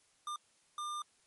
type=tone bursts at uneven times; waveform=square; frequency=1200 Hz; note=D6; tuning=37 cents sharp; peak=-38 dBFS; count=2; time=0.27-0.36 / 0.78-1.02 s; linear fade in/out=2 ms; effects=white hiss -70 dBFS RMS until 1.26 s + MP3 48 kbps